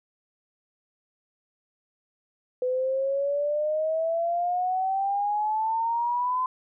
sine exponential sweep, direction up, 500 to 1027 Hz, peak -23 dBFS, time 2.62-6.46 s, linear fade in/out 2 ms, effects none

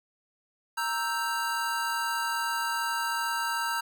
square chord, E diminished, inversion second, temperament equal, 932.3 / 1318.5 / 1568 Hz, Bb5 / E6 / G6, 0 / 0 / 0 cents, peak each -32 / -34 / -33 dBFS, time 0.77-3.81 s, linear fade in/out 10 ms, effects none

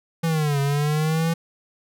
square linear two-way sweep, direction down then up, 167.4 to 138.59 to 167.4 Hz, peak -20 dBFS, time 0.23-1.34 s, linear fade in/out 10 ms, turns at 0.6 s, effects none

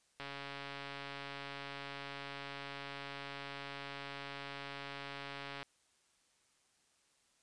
click train, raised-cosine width 0.3 ms, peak -28 dBFS, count 761, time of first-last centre 0.2-5.629 s, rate 140 Hz, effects white hiss -73 dBFS RMS until 7.42 s + resampled to 22050 Hz

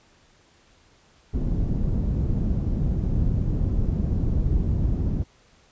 pink low-pass noise, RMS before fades -23 dBFS, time 1.33-5.24 s, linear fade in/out 20 ms, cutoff 190 Hz, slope 12 dB/octave, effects pink hiss -58 dBFS RMS until 5.71 s + resampled to 16000 Hz

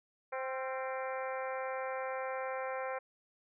harmonic tone with a mistuned harmonic, 261.6 Hz, C4, in tune, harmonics 2 / 3 / 4 / 5 / 6 / 7 / 8 / 9, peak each -38 / -42 / -44 / -46 / -48 / -49 / -50 / -51 dBFS, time 0.32-2.99 s, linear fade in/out 10 ms, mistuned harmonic 5, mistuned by +49 cents, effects none

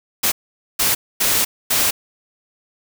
white noise bursts at uneven times, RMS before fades -17 dBFS, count 4, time 0.23-0.32 / 0.79-0.95 / 1.2-1.45 / 1.7-1.91 s, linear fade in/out 10 ms, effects none

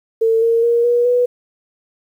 sine tone with pitch steps, 450.5 / 460.2 / 470.2 / 480.3 / 490.7 Hz, A4 / A#4 / A#4 / B4 / B4, +41 / -22 / +15 / -48 / -11 cents, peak -11 dBFS, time 0.21-1.26 s, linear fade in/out 10 ms, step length 210 ms, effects 8-bit

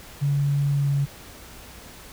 sine tone with pitch glide, 142.1 to 140.63 Hz, C#3 to C#3, +43 to +25 cents, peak -19 dBFS, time 0.21-1.06 s, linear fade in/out 20 ms, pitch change -18 cents, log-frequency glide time 0.73-0.89 s, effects added 60 Hz sine -52 dBFS peak until 2.12 s + pink hiss -44 dBFS RMS until 2.12 s

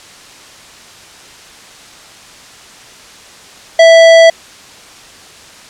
sine tone with hard clipping, 659.3 Hz, E5, in tune, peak -3 dBFS, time 3.79-4.3 s, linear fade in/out 5 ms, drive 16 dB, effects white hiss -36 dBFS RMS until 5.69 s + low-pass 7000 Hz 12 dB/octave

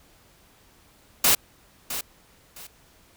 white noise with echo, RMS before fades -18 dBFS, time 1.24-1.35 s, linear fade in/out 5 ms, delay 660 ms, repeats 2, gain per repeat -12 dB, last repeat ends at 2.67 s, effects pink hiss -57 dBFS RMS until 3.16 s

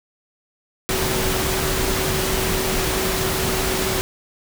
sine tone in noise, 378 Hz, F#4, 37 cents sharp, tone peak -26 dBFS, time 0.89-4.01 s, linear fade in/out 0 ms, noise pink, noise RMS -22 dBFS, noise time 0.89-4.01 s, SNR -7 dB, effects none

